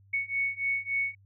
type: beating tone pair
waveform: sine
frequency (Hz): 2217 / 2220.5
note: C#7 / C#7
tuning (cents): 0 / +2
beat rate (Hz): 3.5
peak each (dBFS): -31 / -30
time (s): 0.13-1.15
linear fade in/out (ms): 10
effects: added 98 Hz sine -56 dBFS peak until 1.25 s